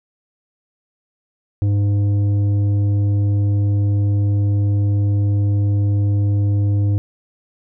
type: tone with tanh clipping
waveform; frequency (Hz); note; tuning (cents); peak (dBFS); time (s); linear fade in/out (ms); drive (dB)
sine; 101.5; G#2; -39; -15; 1.62-6.98; 0; 8
effects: none